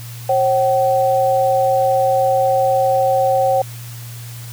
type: tone pair together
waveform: sine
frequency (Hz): 538.8 / 761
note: C#5 / F#5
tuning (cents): -49 / +48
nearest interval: tritone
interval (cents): 597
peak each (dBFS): -15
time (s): 0.29-3.62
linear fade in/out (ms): 5
effects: added 118 Hz sine -30 dBFS peak until 4.52 s + white hiss -38 dBFS RMS until 4.52 s